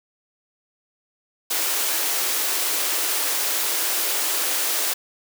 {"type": "high-pass noise", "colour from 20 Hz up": "white", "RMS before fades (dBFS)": -23, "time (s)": [1.5, 4.94], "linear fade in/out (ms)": 10, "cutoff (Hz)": 290, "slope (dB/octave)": 96, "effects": []}